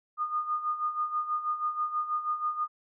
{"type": "tone with tremolo", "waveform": "sine", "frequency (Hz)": 1224, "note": "D#6", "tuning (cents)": -29, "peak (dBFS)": -25, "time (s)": [0.17, 2.68], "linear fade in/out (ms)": 50, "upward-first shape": "sine", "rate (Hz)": 6.2, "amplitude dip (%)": 70, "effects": []}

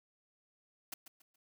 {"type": "noise with echo", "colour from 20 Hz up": "white", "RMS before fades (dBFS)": -42, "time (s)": [0.92, 0.94], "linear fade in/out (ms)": 5, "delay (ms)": 140, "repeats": 3, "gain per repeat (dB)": -11, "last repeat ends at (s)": 1.36, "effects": []}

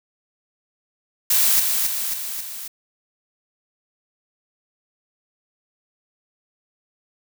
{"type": "noise with echo", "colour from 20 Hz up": "blue", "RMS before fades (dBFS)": -17, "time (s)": [1.3, 1.6], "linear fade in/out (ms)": 5, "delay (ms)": 270, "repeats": 4, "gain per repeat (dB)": -4, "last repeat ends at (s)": 2.68, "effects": []}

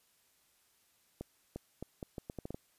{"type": "accelerating click train", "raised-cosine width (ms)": 2, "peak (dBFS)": -27, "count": 10, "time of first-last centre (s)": [1.21, 2.545], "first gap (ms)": 350, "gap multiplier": 0.76, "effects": ["white hiss -71 dBFS RMS until 2.78 s", "resampled to 32000 Hz"]}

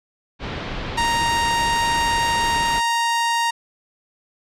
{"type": "low-pass noise", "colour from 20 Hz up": "pink", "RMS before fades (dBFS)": -29, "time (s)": [0.39, 2.82], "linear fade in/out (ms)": 50, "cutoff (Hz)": 4000, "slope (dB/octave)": 24}
{"type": "tone", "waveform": "sawtooth", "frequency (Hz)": 932.3, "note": "A#5", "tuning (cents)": 0, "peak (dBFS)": -14, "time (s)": [0.97, 3.51], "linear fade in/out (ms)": 10}
{"effects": ["low-pass 9000 Hz 12 dB/octave"]}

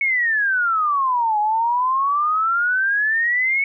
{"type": "exponential two-way sweep", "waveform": "sine", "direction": "down then up", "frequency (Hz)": [2225, 830.6, 2225], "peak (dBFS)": -16, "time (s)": [0.01, 3.64], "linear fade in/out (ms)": 2, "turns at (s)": 1.39, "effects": []}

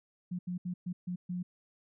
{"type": "tone bursts at uneven times", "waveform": "sine", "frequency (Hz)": 178.8, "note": "F3", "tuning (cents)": 41, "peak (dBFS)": -33, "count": 6, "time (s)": [[0.31, 0.39], [0.47, 0.58], [0.65, 0.74], [0.86, 0.93], [1.07, 1.16], [1.29, 1.43]], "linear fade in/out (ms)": 10, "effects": []}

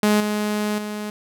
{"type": "tone with level steps", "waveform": "sawtooth", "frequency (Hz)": 210, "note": "G#3", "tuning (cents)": 19, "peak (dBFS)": [-11, -17, -23], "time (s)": [0.03, 1.1], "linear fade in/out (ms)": 2, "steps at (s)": [0.2, 0.78], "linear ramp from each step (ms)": 5, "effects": []}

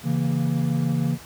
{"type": "chord", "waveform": "triangle", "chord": "A# diminished", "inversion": "first", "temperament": "equal", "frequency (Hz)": [138.59, 164.81, 233.1], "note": ["C#3", "E3", "A#3"], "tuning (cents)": [0, 0, 0], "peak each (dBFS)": [-22, -22, -24], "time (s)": [0.03, 1.18], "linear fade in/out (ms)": 50, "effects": ["pink hiss -43 dBFS RMS until 1.25 s", "high-pass 60 Hz 12 dB/octave"]}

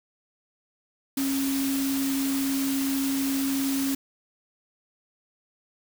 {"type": "tone in noise", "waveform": "sine", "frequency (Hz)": 272, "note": "C#4", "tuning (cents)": -33, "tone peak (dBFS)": -24, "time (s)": [1.17, 3.95], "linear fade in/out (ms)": 5, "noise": "white", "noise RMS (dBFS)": -33, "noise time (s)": [1.17, 3.95], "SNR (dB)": 6, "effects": []}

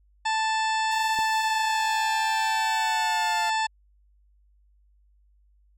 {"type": "harmonic tone", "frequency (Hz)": 880, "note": "A5", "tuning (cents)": 0, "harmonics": [1, 2, 3, 4, 5, 6, 8, 9], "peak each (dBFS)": [-24, -30, -34, -36, -38, -40, -42, -43], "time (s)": [0.25, 3.67], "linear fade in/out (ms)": 10}
{"type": "linear sweep", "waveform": "sawtooth", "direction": "down", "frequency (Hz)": [912, 694], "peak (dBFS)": -29, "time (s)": [0.91, 3.5], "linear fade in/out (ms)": 5}
{"type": "click", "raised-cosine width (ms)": 2, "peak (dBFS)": -26, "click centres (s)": 1.189}
{"effects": ["added 50 Hz sine -58 dBFS peak until 5.77 s"]}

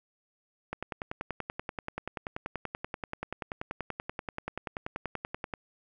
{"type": "click train", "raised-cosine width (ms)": 0.5, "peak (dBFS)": -19, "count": 51, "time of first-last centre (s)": [0.73, 5.538], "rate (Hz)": 10.4, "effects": []}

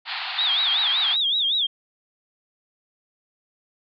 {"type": "band-pass noise", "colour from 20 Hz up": "white", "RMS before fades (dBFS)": -30, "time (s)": [0.05, 1.17], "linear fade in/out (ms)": 50, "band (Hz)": [700, 4500], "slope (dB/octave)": 96}
{"type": "tone with vibrato", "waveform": "sine", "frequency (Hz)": 3520, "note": "A7", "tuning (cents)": 0, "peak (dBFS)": -19, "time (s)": [0.38, 1.67], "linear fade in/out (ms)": 10, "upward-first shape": "sine", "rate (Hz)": 5.3, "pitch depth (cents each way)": 170}
{"effects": []}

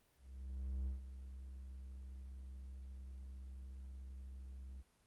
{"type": "tone with ADSR envelope", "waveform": "triangle", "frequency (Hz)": 65.5, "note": "C2", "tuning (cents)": 2, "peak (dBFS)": -35, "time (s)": [0.17, 4.83], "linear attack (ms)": 700, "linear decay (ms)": 130, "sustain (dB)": -11, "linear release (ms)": 29, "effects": ["pink hiss -74 dBFS RMS until 5.06 s", "Opus 32 kbps"]}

